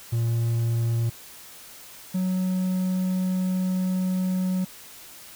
triangle tone pair in turn, 116.2 / 185.04 Hz, A#2 / F#3, -5 / 0 cents, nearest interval minor sixth, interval 805 cents, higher second, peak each -19 / -20 dBFS, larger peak first, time 0.12-1.1 / 2.14-4.65 s, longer second, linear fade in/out 10 ms, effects white hiss -45 dBFS RMS until 5.35 s

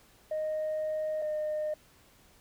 sine tone pair in turn, 620 / 610.8 Hz, D#5 / D#5, -6 / -32 cents, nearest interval unison, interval 26 cents, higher first, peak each -28 dBFS, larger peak neither, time 0.31-1.22 / 1.22-1.74 s, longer first, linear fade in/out 5 ms, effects tanh soft clip ceiling -27 dBFS + pink hiss -61 dBFS RMS until 2.4 s

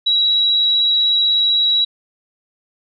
sine tone with vibrato, 3883 Hz, B7, 30 cents flat, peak -12 dBFS, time 0.06-1.85 s, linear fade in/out 10 ms, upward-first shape sine, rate 16 Hz, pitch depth 10 cents each way, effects none

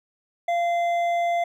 sine tone with hard clipping, 690 Hz, F5, 21 cents flat, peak -22 dBFS, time 0.48-1.44 s, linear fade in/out 5 ms, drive 7 dB, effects none

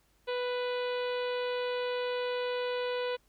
harmonic tone with a mistuned harmonic, 493.9 Hz, B4, in tune, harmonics 1 / 2 / 3 / 4 / 5 / 6 / 7 / 8 / 9, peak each -31 / -40 / -43 / -47 / -45 / -46 / -48 / -48 / -55 dBFS, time 0.27-3.17 s, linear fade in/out 20 ms, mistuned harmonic 4, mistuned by +15 cents, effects added 50 Hz sine -70 dBFS peak until 3.28 s + pink hiss -70 dBFS RMS until 3.28 s

